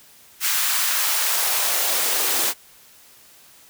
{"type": "noise with high-pass filter sweep", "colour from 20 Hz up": "white", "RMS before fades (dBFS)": -21, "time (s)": [0.4, 2.54], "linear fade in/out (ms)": 50, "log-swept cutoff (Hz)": [1500, 320], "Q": 1.2, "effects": ["white hiss -50 dBFS RMS until 3.69 s"]}